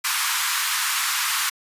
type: high-pass noise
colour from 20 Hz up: pink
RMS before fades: -23 dBFS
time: 0.04-1.5 s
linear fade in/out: 10 ms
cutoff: 1000 Hz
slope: 48 dB/octave
effects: resampled to 32000 Hz